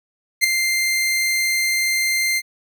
sawtooth tone with ADSR envelope, 2093 Hz, C7, in tune, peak -6 dBFS, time 0.41-2.42 s, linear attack 31 ms, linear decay 5 ms, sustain -8 dB, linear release 46 ms, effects none

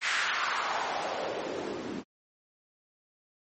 white noise with band-pass filter sweep, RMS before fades -32 dBFS, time 0.01-2.04 s, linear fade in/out 50 ms, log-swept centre 2000 to 240 Hz, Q 2.2, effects MP3 32 kbps

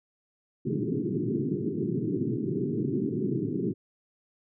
white band-pass noise, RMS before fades -29 dBFS, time 0.65-3.74 s, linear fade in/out 20 ms, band 110 to 410 Hz, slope 96 dB/octave, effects none

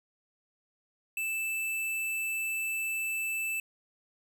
square tone, 2641 Hz, E7, 3 cents sharp, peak -31 dBFS, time 1.17-3.6 s, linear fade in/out 2 ms, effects 12-bit

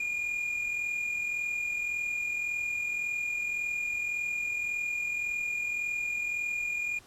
triangle tone with amplitude modulation, 2425 Hz, D#7, 45 cents flat, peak -26 dBFS, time 0-6.99 s, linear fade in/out 5 ms, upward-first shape sine, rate 41.8 Hz, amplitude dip 45%, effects pink hiss -56 dBFS RMS until 7.06 s + low-pass 11000 Hz 12 dB/octave

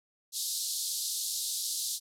pink band-pass noise, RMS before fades -34 dBFS, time 0.32-2 s, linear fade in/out 50 ms, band 3800 to 13000 Hz, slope 48 dB/octave, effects none

